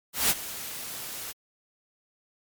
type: noise with ADSR envelope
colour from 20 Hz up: white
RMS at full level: -21 dBFS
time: 0.13-1.33 s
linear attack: 170 ms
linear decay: 38 ms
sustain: -16 dB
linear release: 22 ms
effects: MP3 96 kbps